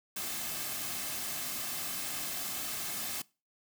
white noise with comb filter, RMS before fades -37 dBFS, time 0.16-3.22 s, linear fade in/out 5 ms, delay 2.1 ms, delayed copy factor -0.5, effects noise-tail reverb RT60 0.3 s tail -22 dB re dry

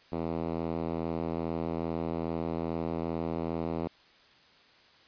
5% pulse tone with band-pass filter, 82.41 Hz, E2, in tune, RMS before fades -33 dBFS, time 0.12-3.88 s, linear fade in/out 5 ms, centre 250 Hz, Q 0.69, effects white hiss -59 dBFS RMS until 5.07 s + resampled to 11025 Hz

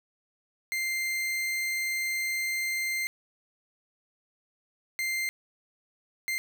40% pulse tone bursts at uneven times, 2093 Hz, C7, in tune, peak -27 dBFS, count 3, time 0.72-3.07 / 4.99-5.29 / 6.28-6.38 s, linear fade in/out 0 ms, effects none

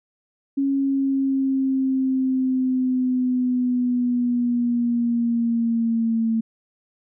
sine linear sweep, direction down, 276 to 224.5 Hz, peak -18 dBFS, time 0.57-6.41 s, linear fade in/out 10 ms, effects none

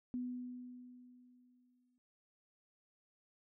sine tone with exponential decay, 248.4 Hz, B3, 10 cents sharp, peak -36 dBFS, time 0.14-1.98 s, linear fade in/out 0 ms, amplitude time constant 400 ms, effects none

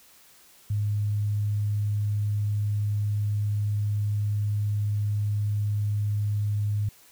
sine tone, 103.83 Hz, G#2, in tune, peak -23 dBFS, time 0.7-6.89 s, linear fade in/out 5 ms, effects white hiss -55 dBFS RMS until 7.11 s

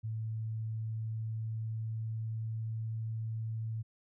sine tone with pitch glide, 110.7 to 111.6 Hz, A2 to A2, +11 to +25 cents, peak -34 dBFS, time 0.03-3.83 s, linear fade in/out 20 ms, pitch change +14 cents, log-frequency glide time 0.52-2.91 s, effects none

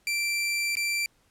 sawtooth tone with dropouts, 2349 Hz, D7, in tune, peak -22 dBFS, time 0.07-1.06 s, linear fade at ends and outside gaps 1 ms, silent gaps 0.754-0.769 s, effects pink hiss -66 dBFS RMS until 1.3 s + low-pass 12000 Hz 12 dB/octave

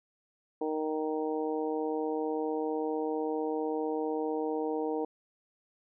harmonic tone, 155.56 Hz, D#3, in tune, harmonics 2 / 3 / 4 / 5 / 6, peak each -34 / -32 / -42 / -39 / -42 dBFS, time 0.61-5.05 s, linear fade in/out 5 ms, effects none

